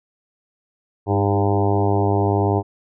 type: harmonic tone with a mistuned harmonic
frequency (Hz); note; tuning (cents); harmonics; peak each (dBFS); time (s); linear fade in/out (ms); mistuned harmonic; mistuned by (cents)
100.7; G2; +47; 1 / 2 / 3 / 4 / 5 / 6 / 7 / 8 / 9 / 10; -19 / -28 / -24 / -22 / -30 / -30 / -26 / -27 / -28 / -37; 1.06-2.63; 50; 3; +27
effects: none